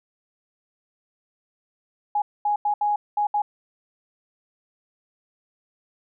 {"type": "tone bursts at uneven times", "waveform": "sine", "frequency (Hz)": 830.6, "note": "G#5", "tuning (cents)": 0, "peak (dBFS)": -19, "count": 6, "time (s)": [[2.15, 2.22], [2.45, 2.56], [2.65, 2.74], [2.81, 2.96], [3.17, 3.27], [3.34, 3.42]], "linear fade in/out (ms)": 5, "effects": []}